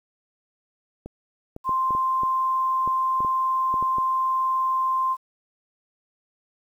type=clicks; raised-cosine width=2 ms; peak=-22 dBFS; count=12; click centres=1.06 / 1.564 / 1.693 / 1.907 / 1.95 / 2.234 / 2.876 / 3.205 / 3.248 / 3.741 / 3.826 / 3.984 s
type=tone; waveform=sine; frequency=1046.5 Hz; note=C6; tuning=in tune; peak=-20 dBFS; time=1.64-5.17 s; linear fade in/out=50 ms
effects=9-bit